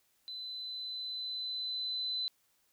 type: tone with level ramp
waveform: sine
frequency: 4022 Hz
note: B7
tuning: 31 cents sharp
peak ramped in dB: -40 to -32 dBFS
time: 0.28-2.28 s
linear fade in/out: 0 ms
effects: white hiss -73 dBFS RMS until 2.72 s